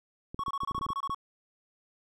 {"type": "clicks", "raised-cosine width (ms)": 3, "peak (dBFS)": -27, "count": 11, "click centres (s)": [0.345, 0.393, 0.482, 0.634, 0.712, 0.749, 0.781, 0.812, 0.865, 0.904, 1.096]}
{"type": "tone bursts", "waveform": "triangle", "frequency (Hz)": 1108.7, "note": "C#6", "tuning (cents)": 0, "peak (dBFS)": -28, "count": 11, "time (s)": [0.39, 1.146], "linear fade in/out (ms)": 2, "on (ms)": 46, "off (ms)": 25}
{"effects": []}